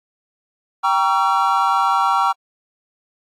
triangle chord, G diminished seventh, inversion none, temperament just, 784 / 940.8 / 1128.9 / 1354.7 Hz, G5 / Bb5 / Db6 / Fb6, 0 / +16 / +31 / +47 cents, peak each -18 dBFS, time 0.83-2.33 s, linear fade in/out 20 ms, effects AAC 64 kbps

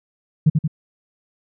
sine tone with echo, 154.5 Hz, D#3, 12 cents flat, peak -8 dBFS, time 0.46-0.5 s, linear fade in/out 10 ms, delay 89 ms, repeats 2, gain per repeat -4 dB, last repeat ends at 0.678 s, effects tanh soft clip ceiling -4 dBFS

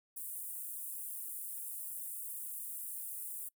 pink high-pass noise, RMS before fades -43 dBFS, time 0.16-3.49 s, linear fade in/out 10 ms, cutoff 8900 Hz, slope 48 dB/octave, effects noise-tail reverb RT60 0.1 s tail -24 dB re dry

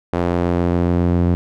sawtooth tone with band-pass filter sweep, 87.31 Hz, F2, in tune, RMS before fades -17 dBFS, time 0.13-1.35 s, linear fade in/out 0 ms, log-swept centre 530 to 190 Hz, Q 0.71, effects none

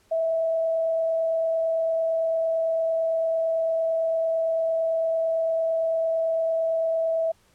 sine tone with frequency modulation, 653 Hz, E5, 17 cents flat, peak -21 dBFS, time 0.11-7.32 s, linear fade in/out 10 ms, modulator 28.9 Hz, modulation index 0.21, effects pink hiss -62 dBFS RMS until 7.54 s + low-pass 12000 Hz 12 dB/octave

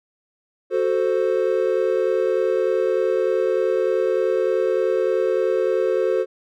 triangle chord, F# diminished, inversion none, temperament equal, 370 / 440 / 523.3 Hz, F#4 / A4 / C5, 0 / 0 / 0 cents, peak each -20 dBFS, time 0.7-6.26 s, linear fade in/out 50 ms, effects none

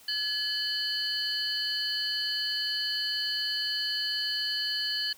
sine tone cluster, 1704 / 3012 / 4248 / 4605 Hz, G#6 / F#7 / C8 / D8, +44 / +30 / +25 / -35 cents, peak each -35 / -33 / -32 / -32 dBFS, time 0.08-5.13 s, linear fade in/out 5 ms, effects tanh soft clip ceiling -20 dBFS + white hiss -55 dBFS RMS until 5.17 s

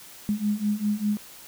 sine beating tone pair, 205.7 / 210.7 Hz, G#3 / G#3, -16 / +25 cents, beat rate 5 Hz, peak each -27 / -25 dBFS, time 0.29-1.17 s, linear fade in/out 0 ms, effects white hiss -46 dBFS RMS until 1.47 s

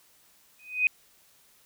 sine tone with exponential growth, 2500 Hz, D#7, 8 cents sharp, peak -16 dBFS, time 0.59-0.87 s, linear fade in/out 1 ms, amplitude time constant 60 ms, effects white hiss -61 dBFS RMS until 1.65 s

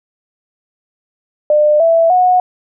sine tone with pitch steps, 600 / 661.9 / 730.2 Hz, D5 / E5 / F#5, +37 / +7 / -23 cents, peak -7 dBFS, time 1.5-2.4 s, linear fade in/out 2 ms, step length 300 ms, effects none

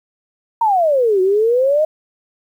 sine exponential two-way sweep, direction down then up, 944 to 365.8 to 634 Hz, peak -11 dBFS, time 0.61-1.85 s, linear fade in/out 5 ms, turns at 1.21 s, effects 8-bit

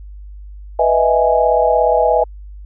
sine chord, E major seventh, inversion second, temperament equal, 493.9 / 622.3 / 659.3 / 830.6 Hz, B4 / D#5 / E5 / G#5, 0 / 0 / 0 / 0 cents, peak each -16 dBFS, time 0.79-2.24 s, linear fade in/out 5 ms, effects added 50 Hz sine -31 dBFS peak until 2.65 s

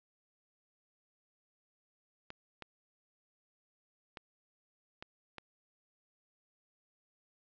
clicks, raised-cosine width 0.3 ms, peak -28 dBFS, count 5, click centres 2.304 / 2.623 / 4.172 / 5.025 / 5.383 s, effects resampled to 16000 Hz

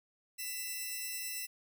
5% pulse tone pair together, 1999.5 / 2669 Hz, B6 / E7, +21 / +21 cents, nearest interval perfect fourth, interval 500 cents, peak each -32 / -30 dBFS, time 0.38-1.47 s, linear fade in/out 20 ms, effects none

